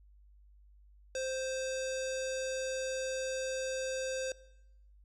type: tone with low-pass filter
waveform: square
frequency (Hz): 523.3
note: C5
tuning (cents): 0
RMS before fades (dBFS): -36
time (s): 1.15-4.32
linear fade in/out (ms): 2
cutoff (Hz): 6800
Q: 3
effects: noise-tail reverb RT60 0.9 s tail -21 dB re dry + added 50 Hz sine -57 dBFS peak until 5.04 s